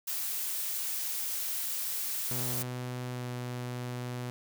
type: noise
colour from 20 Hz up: blue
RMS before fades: -34 dBFS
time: 0.07-2.63 s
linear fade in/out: 10 ms
type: tone with pitch glide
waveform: sawtooth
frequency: 124.8 to 123.44 Hz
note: B2 to B2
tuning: +19 to 0 cents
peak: -31 dBFS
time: 2.31-4.3 s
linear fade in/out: 0 ms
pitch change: -19 cents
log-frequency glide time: 3.12-3.24 s
effects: none